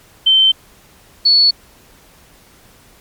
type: tone pair in turn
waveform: sine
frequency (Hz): 3098 / 4418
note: G7 / C#8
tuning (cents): -21 / -7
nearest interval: tritone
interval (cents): 614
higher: second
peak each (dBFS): -7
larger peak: neither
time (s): 0.26-0.52 / 1.25-1.51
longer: neither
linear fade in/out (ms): 10
effects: pink hiss -47 dBFS RMS until 3 s + MP3 96 kbps